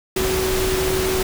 sine tone in noise, 375.8 Hz, F#4, 27 cents sharp, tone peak -20 dBFS, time 0.16-1.23 s, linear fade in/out 5 ms, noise pink, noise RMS -23 dBFS, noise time 0.16-1.23 s, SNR 0 dB, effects none

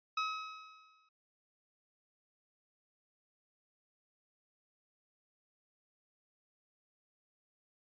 sawtooth tone with exponential decay, 1278 Hz, D#6, 46 cents sharp, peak -27 dBFS, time 0.17-1.09 s, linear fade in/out 5 ms, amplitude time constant 200 ms, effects resampled to 11025 Hz

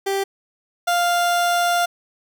30% pulse tone pair in turn, 392 / 698.5 Hz, G4 / F5, 0 / 0 cents, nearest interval minor seventh, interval 1000 cents, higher second, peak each -17 / -14 dBFS, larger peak second, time 0.06-0.24 / 0.87-1.86 s, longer second, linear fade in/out 10 ms, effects none

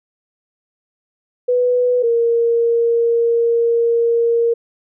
sine tone pair in turn, 493.9 / 466.2 Hz, B4 / A#4, 0 / 0 cents, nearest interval minor second, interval 100 cents, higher first, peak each -12 dBFS, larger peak neither, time 1.48-2.03 / 2.03-4.54 s, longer second, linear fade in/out 10 ms, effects none

